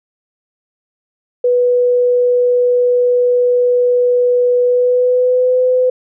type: tone with pitch glide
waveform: sine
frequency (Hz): 491.8 to 506.2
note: B4 to B4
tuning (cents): -7 to +43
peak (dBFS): -9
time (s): 1.44-5.9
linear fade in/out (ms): 5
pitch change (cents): +50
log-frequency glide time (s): 4.63-5.6
effects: none